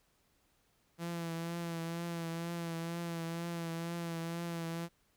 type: tone with vibrato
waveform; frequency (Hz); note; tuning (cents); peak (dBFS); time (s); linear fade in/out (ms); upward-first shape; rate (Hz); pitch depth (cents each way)
sawtooth; 168.1; E3; +34; -33; 0.98-4.89; 50; triangle; 2.1; 35
effects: pink hiss -73 dBFS RMS until 5.16 s